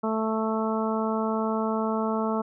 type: harmonic tone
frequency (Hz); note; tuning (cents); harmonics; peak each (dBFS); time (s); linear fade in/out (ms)
220.3; A3; +2; 1 / 2 / 3 / 4 / 5 / 6; -27 / -30 / -32 / -33 / -34 / -35; 0.03-2.42; 10
effects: none